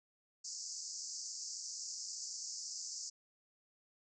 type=band-pass noise; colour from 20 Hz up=white; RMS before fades=-45 dBFS; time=0.44-3.1 s; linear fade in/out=10 ms; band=4700 to 7400 Hz; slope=96 dB/octave; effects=none